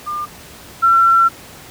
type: tone pair in turn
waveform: sine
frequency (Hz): 1200 / 1353.7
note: D6 / E6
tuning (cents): +37 / +46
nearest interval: major second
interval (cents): 209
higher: second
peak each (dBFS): -20 / -8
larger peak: second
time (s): 0.06-0.26 / 0.82-1.29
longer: second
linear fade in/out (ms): 20
effects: pink hiss -38 dBFS RMS until 1.7 s + high-pass 60 Hz 12 dB/octave